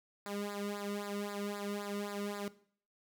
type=tone with flanger; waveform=sawtooth; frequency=203.7 Hz; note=G#3; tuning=33 cents flat; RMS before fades=-40 dBFS; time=0.26-2.48 s; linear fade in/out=0 ms; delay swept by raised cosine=0.33 to 1.25 ms; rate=3.8 Hz; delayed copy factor=-1; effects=noise-tail reverb RT60 0.5 s tail -17 dB re dry